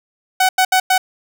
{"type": "tone bursts at uneven times", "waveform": "sawtooth", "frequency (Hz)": 749, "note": "F#5", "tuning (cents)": 21, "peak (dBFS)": -7, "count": 4, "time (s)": [[0.4, 0.49], [0.58, 0.65], [0.72, 0.8], [0.9, 0.98]], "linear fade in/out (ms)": 5, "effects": []}